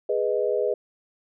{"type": "chord", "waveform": "sine", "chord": "G# minor", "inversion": "none", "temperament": "equal", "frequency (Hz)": [415.3, 493.9, 622.3], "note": ["G#4", "B4", "D#5"], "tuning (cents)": [0, 0, 0], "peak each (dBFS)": [-25, -25, -27], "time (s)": [0.09, 0.74], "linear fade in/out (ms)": 5, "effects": []}